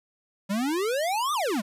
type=exponential two-way sweep; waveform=square; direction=up then down; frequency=188.6 to 1244.5 to 188.6 Hz; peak=-25 dBFS; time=0.49-1.62 s; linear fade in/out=20 ms; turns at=1.33 s; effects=resampled to 32000 Hz + 10-bit